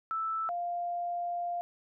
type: tone pair in turn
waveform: sine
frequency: 1318.5 / 698.5 Hz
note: E6 / F5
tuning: 0 / 0 cents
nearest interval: major seventh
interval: 1100 cents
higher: first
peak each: -30 / -31 dBFS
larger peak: first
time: 0.11-0.49 / 0.49-1.61 s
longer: second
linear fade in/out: 0 ms
effects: none